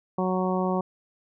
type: harmonic tone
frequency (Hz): 185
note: F#3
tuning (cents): 0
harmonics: 1 / 2 / 3 / 4 / 5 / 6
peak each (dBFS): -26 / -29 / -31 / -32 / -33 / -34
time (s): 0.18-0.81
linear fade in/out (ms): 5
effects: none